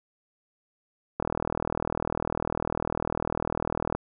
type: click train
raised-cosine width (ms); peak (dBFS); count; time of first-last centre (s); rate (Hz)
1; -12; 111; 1.2-3.95; 40
effects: none